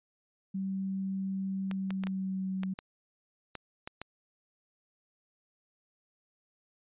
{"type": "tone with pitch glide", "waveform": "sine", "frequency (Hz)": [192.4, 189.31], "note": ["G3", "F#3"], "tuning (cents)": [-32, 40], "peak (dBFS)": -31, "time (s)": [0.54, 2.74], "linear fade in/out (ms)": 10, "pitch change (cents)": -28, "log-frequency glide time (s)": [1.66, 2.48]}
{"type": "clicks", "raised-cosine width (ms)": 0.3, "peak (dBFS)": -23, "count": 9, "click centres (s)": [1.713, 1.906, 2.037, 2.07, 2.634, 2.789, 3.553, 3.875, 4.016]}
{"effects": ["resampled to 8000 Hz"]}